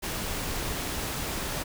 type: noise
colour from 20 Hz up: pink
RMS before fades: -32 dBFS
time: 0.02-1.64 s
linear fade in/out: 20 ms
effects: none